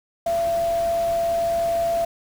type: tone in noise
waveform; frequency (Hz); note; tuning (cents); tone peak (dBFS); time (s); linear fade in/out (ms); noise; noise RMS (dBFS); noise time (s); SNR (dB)
sine; 675; E5; +41; -19; 0.26-2.05; 5; pink; -37; 0.26-2.05; +15
effects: none